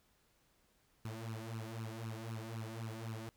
sawtooth tone with flanger, 112.3 Hz, A2, 36 cents sharp, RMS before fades -44 dBFS, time 1.05-3.29 s, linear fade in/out 0 ms, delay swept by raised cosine 0.72 to 3.42 ms, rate 3.9 Hz, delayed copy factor +0.95, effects pink hiss -73 dBFS RMS until 3.36 s

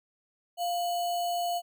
sine tone with sample-and-hold, 698.5 Hz, F5, in tune, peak -27 dBFS, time 0.57-1.62 s, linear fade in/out 50 ms, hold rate 3675 Hz, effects none

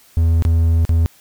triangle tone with dropouts, 82.41 Hz, E2, in tune, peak -9 dBFS, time 0.17-1.06 s, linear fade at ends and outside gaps 0 ms, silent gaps 0.423-0.451 / 0.851-0.893 s, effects white hiss -50 dBFS RMS until 1.2 s

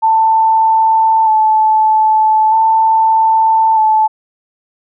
sine tone with vibrato, 879 Hz, A5, 2 cents flat, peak -7 dBFS, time 0.02-4.08 s, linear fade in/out 20 ms, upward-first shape square, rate 0.4 Hz, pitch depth 18 cents each way, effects none

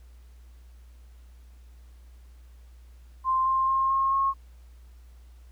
sine tone with pitch steps, 1047 / 1056.7 / 1066.5 / 1076.4 / 1086.4 Hz, C6 / C6 / C6 / C6 / C#6, +1 / +17 / +33 / +49 / -35 cents, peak -21 dBFS, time 3.24-4.34 s, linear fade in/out 50 ms, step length 220 ms, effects added 60 Hz sine -47 dBFS peak until 5.51 s + pink hiss -65 dBFS RMS until 5.51 s

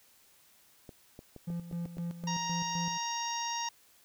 clicks, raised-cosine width 2 ms, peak -33 dBFS, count 8, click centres 0.892 / 1.191 / 1.363 / 1.502 / 1.713 / 1.859 / 1.97 / 2.237 s
triangle tone with tremolo, 171.2 Hz, F3, 34 cents flat, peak -31 dBFS, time 1.47-2.98 s, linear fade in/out 10 ms, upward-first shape square, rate 3.9 Hz, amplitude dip 70%
harmonic tone, 936 Hz, A#5, 7 cents sharp, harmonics 1 / 2 / 3 / 4 / 5 / 6 / 7, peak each -35 / -44 / -43 / -45 / -48 / -38 / -47 dBFS, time 2.27-3.69 s, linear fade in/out 5 ms
effects white hiss -63 dBFS RMS until 4.04 s

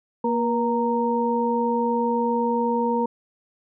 sine tone cluster, 235 / 477.9 / 928 Hz, A#3 / A#4 / A#5, +14 / +43 / -8 cents, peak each -24 dBFS, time 0.24-3.06 s, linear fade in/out 5 ms, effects none

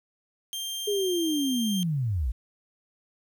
sawtooth tone, 3177 Hz, G7, 23 cents sharp, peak -28 dBFS, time 0.53-1.83 s, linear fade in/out 0 ms
sine linear sweep, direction down, 422.1 to 50.2 Hz, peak -24 dBFS, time 0.87-2.32 s, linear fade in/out 10 ms
effects 10-bit

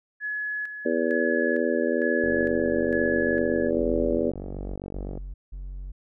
sine tone with tremolo, 1697 Hz, G#6, 37 cents sharp, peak -27 dBFS, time 0.2-3.71 s, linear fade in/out 50 ms, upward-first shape square, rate 1.1 Hz, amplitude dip 55%
harmonic tone, 82.2 Hz, E2, 4 cents flat, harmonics 3 / 4 / 5 / 6 / 7, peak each -28 / -28 / -28 / -28 / -28 dBFS, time 0.85-4.31 s, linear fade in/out 10 ms
click train, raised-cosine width 2 ms, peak -22 dBFS, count 141, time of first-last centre 2.24-5.175 s, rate 47.7 Hz
triangle tone bursts, 46.25 Hz, F#1, in tune, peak -31 dBFS, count 4, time 3.78-5.92 s, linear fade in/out 10 ms, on 400 ms, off 180 ms
effects none

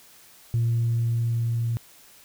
sine tone with level ramp, 116.54 Hz, A#2, in tune, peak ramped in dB -18 to -22 dBFS, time 0.54-1.77 s, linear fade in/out 0 ms, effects tanh soft clip ceiling -17 dBFS + white hiss -52 dBFS RMS until 2.24 s

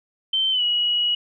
sine tone with pitch glide, 3104 to 2913 Hz, G7 to F#7, -18 to -28 cents, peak -18 dBFS, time 0.33-1.15 s, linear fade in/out 5 ms, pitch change -110 cents, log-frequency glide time 0.51-0.63 s, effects none

